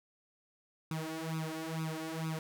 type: tone with flanger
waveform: sawtooth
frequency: 160.1 Hz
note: D#3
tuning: 50 cents sharp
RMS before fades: -38 dBFS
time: 0.91-2.39 s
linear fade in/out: 2 ms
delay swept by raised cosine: 0.79 to 3.59 ms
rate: 2.2 Hz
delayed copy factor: +0.95
effects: none